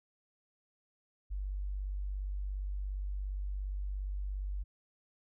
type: tone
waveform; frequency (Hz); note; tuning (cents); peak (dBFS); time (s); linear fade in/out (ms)
sine; 48.62; G1; -13; -34; 1.3-4.64; 20
effects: none